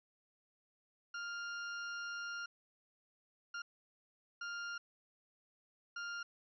40% pulse tone bursts at uneven times, 1401 Hz, F6, 5 cents sharp, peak -40 dBFS, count 4, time 1.14-2.46 / 3.54-3.62 / 4.41-4.78 / 5.96-6.23 s, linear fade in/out 5 ms, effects resampled to 16000 Hz

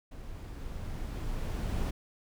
brown noise with level ramp, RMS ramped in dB -44 to -30 dBFS, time 0.11-1.91 s, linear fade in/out 10 ms, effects none

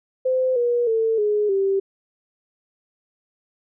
sine tone with pitch steps, 515 / 480.5 / 448.3 / 418.3 / 390.3 Hz, C5 / B4 / A4 / G#4 / G4, -28 / -48 / +32 / +12 / -8 cents, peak -17 dBFS, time 0.25-1.8 s, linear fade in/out 10 ms, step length 310 ms, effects none

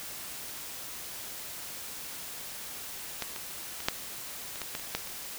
clicks, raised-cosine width 0.2 ms, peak -14 / -21 / -22 / -7 / -23 / -17 / -16 / -26 / -11 / -25 dBFS, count 10, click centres 3.223 / 3.362 / 3.804 / 3.885 / 4.558 / 4.617 / 4.751 / 4.797 / 4.95 / 5.073 s, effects white hiss -41 dBFS RMS until 5.38 s

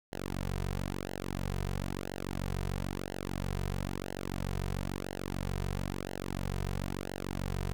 sawtooth tone with flanger, 46.81 Hz, F#1, 21 cents sharp, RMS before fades -36 dBFS, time 0.12-7.73 s, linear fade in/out 0 ms, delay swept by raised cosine 0.83 to 3.63 ms, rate 1 Hz, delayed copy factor -1, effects none

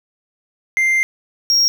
triangle tone pair in turn, 2093 / 5588 Hz, C7 / F8, 0 / 0 cents, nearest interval octave + perfect fourth, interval 1700 cents, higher second, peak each -11 / -10 dBFS, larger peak second, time 0.77-1.03 / 1.5-1.68 s, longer first, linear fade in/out 0 ms, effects none

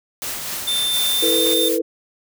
white noise with tremolo, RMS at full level -26 dBFS, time 0.22-1.54 s, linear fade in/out 0 ms, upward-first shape triangle, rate 4 Hz, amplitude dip 35%
square tone with pitch glide, 3569 to 3600 Hz, A7 to A7, +24 to +39 cents, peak -19 dBFS, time 0.67-1.69 s, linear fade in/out 10 ms, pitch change +15 cents, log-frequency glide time 1.09-1.35 s
blue noise, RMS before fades -25 dBFS, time 0.9-1.79 s, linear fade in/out 50 ms
sine chord, E suspended fourth, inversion none, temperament equal with one note detuned, 329.6 / 445.9 / 493.9 Hz, E4 / A4 / B4, 0 / +23 / 0 cents, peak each -22 dBFS, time 1.22-1.82 s, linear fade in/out 10 ms
effects none

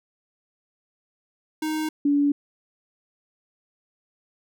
square / sine tone pair in turn, 311.1 / 286.7 Hz, D#4 / D4, 0 / -42 cents, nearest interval minor second, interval 142 cents, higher first, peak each -25 / -17 dBFS, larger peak second, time 1.62-1.89 / 2.05-2.32 s, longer neither, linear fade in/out 5 ms, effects none

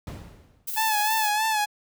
brown noise with exponential decay, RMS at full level -30 dBFS, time 0.07-0.81 s, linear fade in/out 2 ms, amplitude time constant 160 ms
violet noise with tremolo, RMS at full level -30 dBFS, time 0.67-1.3 s, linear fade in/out 10 ms, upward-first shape square, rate 16 Hz, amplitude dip 30%
sawtooth tone with vibrato, 860 Hz, A5, 40 cents flat, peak -18 dBFS, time 0.76-1.66 s, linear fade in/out 20 ms, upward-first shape sine, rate 3.2 Hz, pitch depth 57 cents each way
effects high-pass 60 Hz 12 dB/octave

